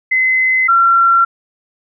sine tone pair in turn, 2044 / 1364.2 Hz, C7 / F6, -41 / -41 cents, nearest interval perfect fifth, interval 700 cents, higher first, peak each -10 / -7 dBFS, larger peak second, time 0.11-0.68 / 0.68-1.25 s, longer neither, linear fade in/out 10 ms, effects none

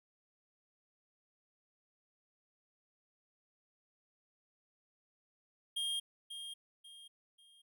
square tone with echo, 3225 Hz, G7, 48 cents sharp, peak -35 dBFS, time 5.76-6 s, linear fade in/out 10 ms, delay 540 ms, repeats 3, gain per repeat -9 dB, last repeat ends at 7.62 s, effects none

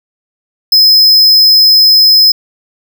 square tone, 5100 Hz, D#8, 42 cents sharp, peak -3 dBFS, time 0.72-2.32 s, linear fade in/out 5 ms, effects none

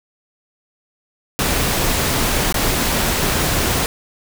pink noise with dropouts, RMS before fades -18 dBFS, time 1.39-3.86 s, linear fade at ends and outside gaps 0 ms, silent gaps 2.525-2.543 s, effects none

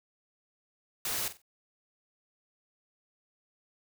white noise with echo, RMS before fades -33 dBFS, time 1.05-1.28 s, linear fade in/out 2 ms, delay 46 ms, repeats 3, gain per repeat -12 dB, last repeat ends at 1.418 s, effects none

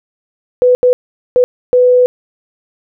sine tone bursts at uneven times, 497.6 Hz, B4, 13 cents sharp, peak -5 dBFS, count 4, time 0.62-0.75 / 0.83-0.93 / 1.36-1.44 / 1.73-2.06 s, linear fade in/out 0 ms, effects none

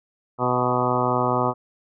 harmonic tone with a mistuned harmonic, 124.2 Hz, B2, 10 cents sharp, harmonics 1 / 2 / 3 / 4 / 5 / 6 / 7 / 8 / 9 / 10, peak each -28 / -28 / -28 / -28 / -28 / -28 / -28 / -28 / -28 / -28 dBFS, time 0.38-1.54 s, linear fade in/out 50 ms, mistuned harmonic 5, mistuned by +21 cents, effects none

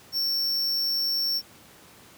square tone, 5450 Hz, F8, 43 cents flat, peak -24 dBFS, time 0.12-1.42 s, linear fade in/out 50 ms, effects pink hiss -51 dBFS RMS until 2.17 s + high-pass 100 Hz 12 dB/octave

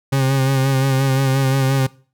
40% pulse tone with vibrato, 134.3 Hz, C3, 46 cents sharp, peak -13 dBFS, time 0.12-1.87 s, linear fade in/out 10 ms, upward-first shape sine, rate 5.7 Hz, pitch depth 34 cents each way, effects noise-tail reverb RT60 0.4 s tail -21 dB re dry

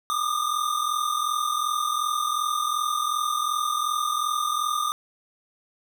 square tone pair together, 1188.3 / 1231 Hz, D6 / D#6, +20 / -19 cents, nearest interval minor second, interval 61 cents, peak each -27 dBFS, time 0.1-4.92 s, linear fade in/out 0 ms, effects none

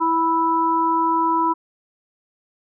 harmonic tone, 328.5 Hz, E4, 6 cents flat, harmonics 1 / 3 / 4, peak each -23 / -17 / -27 dBFS, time 0-1.54 s, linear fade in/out 20 ms, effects none

